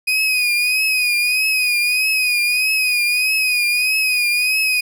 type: tone with vibrato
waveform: 35% pulse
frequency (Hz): 2489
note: D#7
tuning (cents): 0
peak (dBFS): -13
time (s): 0.07-4.81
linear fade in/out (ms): 10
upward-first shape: triangle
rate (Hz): 1.6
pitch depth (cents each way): 66
effects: none